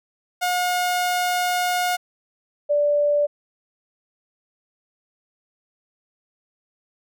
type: tone pair in turn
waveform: sawtooth / sine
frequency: 719 / 584.7 Hz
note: F#5 / D5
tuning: -50 / -8 cents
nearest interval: major third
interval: 358 cents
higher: first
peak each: -16 dBFS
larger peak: neither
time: 0.41-1.97 / 2.69-3.27 s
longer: first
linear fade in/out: 20 ms
effects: none